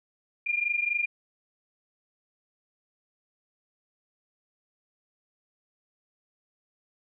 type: tone pair together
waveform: sine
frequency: 2400 / 2424 Hz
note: D7 / D#7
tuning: +37 / -46 cents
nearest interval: unison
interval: 17 cents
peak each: -27 / -29 dBFS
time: 0.46-1.06 s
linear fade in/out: 10 ms
effects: none